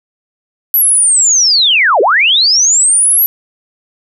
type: linear two-way sweep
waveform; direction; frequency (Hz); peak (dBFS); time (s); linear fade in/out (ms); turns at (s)
sine; down then up; 11970 to 355.2 to 11970; -6; 0.74-3.26; 0; 2.01
effects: none